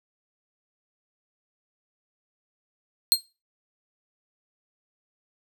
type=tone with exponential decay; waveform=sawtooth; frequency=4207 Hz; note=C8; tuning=9 cents sharp; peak=-8 dBFS; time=3.12-3.21 s; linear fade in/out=0 ms; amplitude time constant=18 ms; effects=noise-tail reverb RT60 0.3 s tail -21 dB re dry

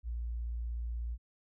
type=tone; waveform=sine; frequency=58.27 Hz; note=A#1; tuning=in tune; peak=-34 dBFS; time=0.03-1.18 s; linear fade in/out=50 ms; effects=none

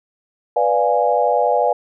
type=chord; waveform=sine; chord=B diminished seventh; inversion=none; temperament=equal; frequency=493.9 / 587.3 / 698.5 / 830.6 Hz; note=B4 / D5 / F5 / Ab5; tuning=0 / 0 / 0 / 0 cents; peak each=-19 dBFS; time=0.56-1.73 s; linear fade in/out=5 ms; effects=none

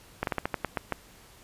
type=slowing click train; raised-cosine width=0.5 ms; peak=-12 dBFS; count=9; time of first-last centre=0.23-0.923 s; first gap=42 ms; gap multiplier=1.2; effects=pink hiss -54 dBFS RMS until 1.43 s + resampled to 32000 Hz

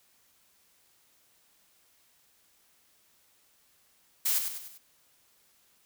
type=noise with echo; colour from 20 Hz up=blue; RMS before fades=-27 dBFS; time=4.25-4.39 s; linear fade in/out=10 ms; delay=98 ms; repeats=4; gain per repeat=-6 dB; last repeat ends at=4.782 s; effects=white hiss -66 dBFS RMS until 5.85 s

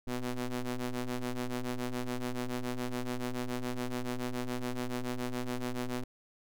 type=ring-modulated tone; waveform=sawtooth; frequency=123.47 Hz; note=B2; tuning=in tune; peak=-26 dBFS; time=0.07-6.04 s; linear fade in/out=5 ms; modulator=127 Hz; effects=none

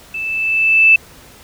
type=tone with level ramp; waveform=sine; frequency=2637 Hz; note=E7; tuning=in tune; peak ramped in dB=-21 to -4 dBFS; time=0.14-0.96 s; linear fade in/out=5 ms; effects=pink hiss -42 dBFS RMS until 1.43 s

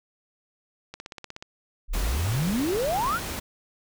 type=click train; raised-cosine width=0.2 ms; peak=-21 dBFS; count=9; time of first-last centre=0.94-1.425 s; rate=16.5 Hz
type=exponential sweep; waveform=sine; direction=up; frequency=31.02 to 1567 Hz; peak=-23 dBFS; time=1.88-3.2 s; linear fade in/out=50 ms
type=noise; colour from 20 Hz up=pink; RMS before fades=-33 dBFS; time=1.93-3.4 s; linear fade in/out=10 ms
effects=none

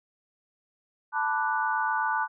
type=chord; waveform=sine; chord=B minor seventh; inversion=third; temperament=equal; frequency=880 / 987.8 / 1174.7 / 1480 Hz; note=A5 / B5 / D6 / F#6; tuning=0 / 0 / 0 / 0 cents; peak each=-28 / -32 / -32 / -29 dBFS; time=1.12-2.28 s; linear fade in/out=50 ms; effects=none

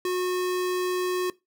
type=tone; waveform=square; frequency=363.7 Hz; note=F#4; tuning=30 cents flat; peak=-25 dBFS; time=0.05-1.3 s; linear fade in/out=2 ms; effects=noise-tail reverb RT60 0.2 s tail -19 dB re dry

